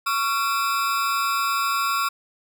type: ring-modulated tone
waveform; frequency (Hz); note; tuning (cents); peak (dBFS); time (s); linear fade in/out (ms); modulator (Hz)
40% pulse; 1244.5; D#6; 0; -17; 0.06-2.09; 10; 126
effects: none